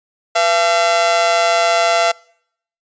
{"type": "tone with amplitude modulation", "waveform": "sawtooth", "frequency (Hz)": 679, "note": "F5", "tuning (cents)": -49, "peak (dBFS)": -5, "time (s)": [0.35, 2.12], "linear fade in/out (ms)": 10, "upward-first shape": "sine", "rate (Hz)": 186, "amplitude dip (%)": 70, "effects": ["noise-tail reverb RT60 0.7 s tail -26 dB re dry", "resampled to 16000 Hz"]}